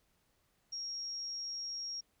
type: tone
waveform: sine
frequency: 5588 Hz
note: F8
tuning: in tune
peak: -38 dBFS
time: 0.72-2.01 s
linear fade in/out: 10 ms
effects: pink hiss -75 dBFS RMS until 2.2 s